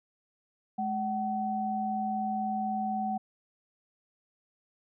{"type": "tone pair together", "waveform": "sine", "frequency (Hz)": [212.1, 756], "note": ["G#3", "F#5"], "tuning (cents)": [37, 37], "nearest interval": "octave + minor seventh", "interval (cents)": 2200, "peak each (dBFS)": [-33, -30], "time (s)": [0.78, 3.18], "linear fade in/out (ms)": 10, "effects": []}